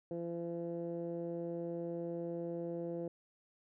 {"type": "tone with low-pass filter", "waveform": "15% pulse", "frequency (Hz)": 170, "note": "F3", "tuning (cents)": -46, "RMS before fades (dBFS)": -40, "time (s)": [0.11, 3.08], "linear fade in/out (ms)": 2, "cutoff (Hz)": 470, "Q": 2.4, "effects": []}